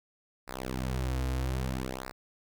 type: tone with flanger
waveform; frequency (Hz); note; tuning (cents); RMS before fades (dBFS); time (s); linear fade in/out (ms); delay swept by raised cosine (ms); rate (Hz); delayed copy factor
sawtooth; 64.3; C2; -30; -33; 0.47-2.12; 20; 0.31 to 5.31; 0.62; -0.95
effects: none